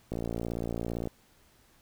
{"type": "click train", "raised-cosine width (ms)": 2, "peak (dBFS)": -20, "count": 56, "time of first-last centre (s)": [0.12, 1.073], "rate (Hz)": 57.7, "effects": ["pink hiss -63 dBFS RMS until 1.81 s"]}